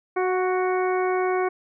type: harmonic tone with a mistuned harmonic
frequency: 370 Hz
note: F#4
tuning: in tune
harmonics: 1 / 2 / 3 / 4 / 5 / 6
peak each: -22 / -27 / -30 / -34 / -39 / -35 dBFS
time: 0.16-1.49 s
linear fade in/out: 10 ms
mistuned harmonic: 2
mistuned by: -18 cents
effects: none